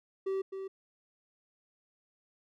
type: tone with echo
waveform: triangle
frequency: 385.5 Hz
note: G4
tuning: 29 cents flat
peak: -28 dBFS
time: 0.26-0.42 s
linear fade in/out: 10 ms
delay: 260 ms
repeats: 1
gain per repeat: -7 dB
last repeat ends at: 0.68 s
effects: none